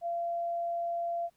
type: tone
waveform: sine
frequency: 685 Hz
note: F5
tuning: 34 cents flat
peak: -30 dBFS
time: 0.01-1.3 s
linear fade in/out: 50 ms
effects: pink hiss -72 dBFS RMS until 1.36 s